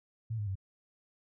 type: tone with pitch steps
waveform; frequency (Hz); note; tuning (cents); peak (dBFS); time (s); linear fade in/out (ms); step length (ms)
sine; 112.8 / 104.04 / 95.96; A2 / G#2 / G2; +44 / +4 / -36; -32; 0.3-0.555; 10; 85
effects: none